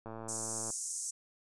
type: click train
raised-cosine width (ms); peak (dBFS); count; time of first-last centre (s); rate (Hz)
1; -30; 73; 0.06-0.703; 112
type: band-pass noise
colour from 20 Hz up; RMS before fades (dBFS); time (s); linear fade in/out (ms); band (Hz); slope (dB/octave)
pink; -39; 0.28-1.11; 10; 6200 to 9500; 48
effects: resampled to 24000 Hz